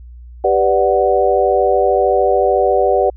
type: chord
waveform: sine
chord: G major seventh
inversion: none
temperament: equal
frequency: 392 / 493.9 / 587.3 / 740 Hz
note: G4 / B4 / D5 / F#5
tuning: 0 / 0 / 0 / 0 cents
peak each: -16 dBFS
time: 0.44-3.1 s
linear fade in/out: 5 ms
effects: added 60 Hz sine -33 dBFS peak until 3.16 s